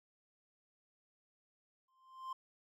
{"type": "tone with exponential growth", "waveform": "triangle", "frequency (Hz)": 1046.5, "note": "C6", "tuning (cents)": 0, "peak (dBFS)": -36, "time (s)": [1.88, 2.33], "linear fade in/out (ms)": 5, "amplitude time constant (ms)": 97, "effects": []}